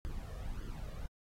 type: noise with flanger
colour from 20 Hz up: brown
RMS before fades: -41 dBFS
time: 0.05-1.06 s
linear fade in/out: 0 ms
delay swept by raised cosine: 0.62 to 1.72 ms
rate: 1.7 Hz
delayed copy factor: +0.65
effects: AAC 48 kbps